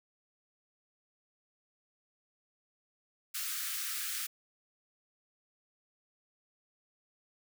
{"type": "high-pass noise", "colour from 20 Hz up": "white", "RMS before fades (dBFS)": -37, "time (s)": [3.34, 4.27], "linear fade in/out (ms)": 10, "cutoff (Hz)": 1200, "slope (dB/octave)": 96, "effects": []}